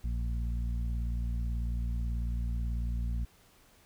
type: harmonic tone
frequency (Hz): 58.27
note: A#1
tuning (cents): 0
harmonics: 1 / 2 / 3 / 4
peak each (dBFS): -30 / -40 / -45 / -47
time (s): 0.04-3.25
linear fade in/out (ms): 5
effects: pink hiss -62 dBFS RMS until 3.85 s